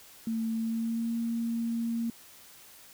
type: tone with pitch glide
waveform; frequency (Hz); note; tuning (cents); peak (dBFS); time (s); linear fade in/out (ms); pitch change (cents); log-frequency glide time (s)
sine; 225.2 to 231.1; A3 to A#3; +40 to -15; -28; 0.27-2.1; 2; +45; 0.59-1.13
effects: white hiss -53 dBFS RMS until 2.93 s